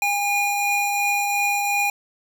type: tone pair together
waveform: square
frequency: 812.6 / 2435 Hz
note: G#5 / D#7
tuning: -38 / -38 cents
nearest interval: octave + perfect fifth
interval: 1900 cents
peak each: -23 dBFS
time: 0.02-1.9 s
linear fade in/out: 2 ms
effects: none